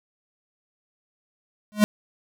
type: tone with exponential growth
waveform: square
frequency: 210 Hz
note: G#3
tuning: 19 cents sharp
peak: -10 dBFS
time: 1.72-1.84 s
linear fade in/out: 0 ms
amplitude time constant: 24 ms
effects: none